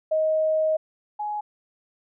sine tone pair in turn, 628 / 838.3 Hz, D#5 / G#5, +16 / +16 cents, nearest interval perfect fourth, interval 500 cents, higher second, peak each -19 / -26 dBFS, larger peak first, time 0.11-0.77 / 1.19-1.41 s, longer first, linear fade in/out 10 ms, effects none

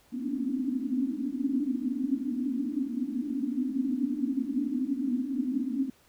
pink band-pass noise, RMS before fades -30 dBFS, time 0.12-5.9 s, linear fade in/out 5 ms, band 240 to 290 Hz, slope 96 dB/octave, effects pink hiss -62 dBFS RMS until 6.08 s

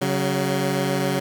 15% pulse tone pair together, 138.8 / 187.58 Hz, C#3 / F#3, +3 / +24 cents, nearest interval perfect fourth, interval 521 cents, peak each -17 dBFS, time 0.01-1.2 s, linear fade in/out 10 ms, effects none

